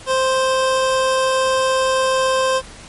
25% pulse tone, 523.3 Hz, C5, in tune, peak -11 dBFS, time 0.06-2.62 s, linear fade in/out 50 ms, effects pink hiss -39 dBFS RMS until 2.88 s + MP3 48 kbps

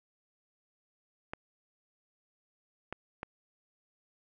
clicks, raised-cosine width 0.5 ms, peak -22 dBFS, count 3, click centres 1.335 / 2.926 / 3.231 s, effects none

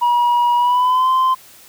sine tone with pitch glide, 962 to 1037 Hz, B5 to C6, -46 to -16 cents, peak -9 dBFS, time 0.01-1.35 s, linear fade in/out 20 ms, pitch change +130 cents, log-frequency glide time 0.56-1.1 s, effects tanh soft clip ceiling -11 dBFS + white hiss -44 dBFS RMS until 1.68 s

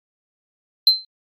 sine tone with exponential decay, 4100 Hz, C8, 36 cents flat, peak -4 dBFS, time 0.87-1.05 s, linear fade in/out 2 ms, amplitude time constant 38 ms, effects tanh soft clip ceiling -6 dBFS + AAC 48 kbps

